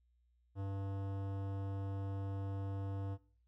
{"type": "tone with hard clipping", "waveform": "sine", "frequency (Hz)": 98, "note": "G2", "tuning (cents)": 0, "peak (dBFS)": -40, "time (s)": [0.55, 3.18], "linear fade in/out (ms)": 50, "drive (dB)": 17, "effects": ["noise-tail reverb RT60 0.4 s tail -18 dB re dry", "added 60 Hz sine -70 dBFS peak until 3.47 s"]}